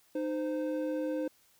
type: tone pair together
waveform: triangle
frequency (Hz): 307.4 / 517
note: D#4 / C5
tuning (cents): -21 / -21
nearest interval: major sixth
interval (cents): 900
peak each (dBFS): -31 / -32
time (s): 0.15-1.28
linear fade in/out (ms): 5
effects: white hiss -66 dBFS RMS until 1.59 s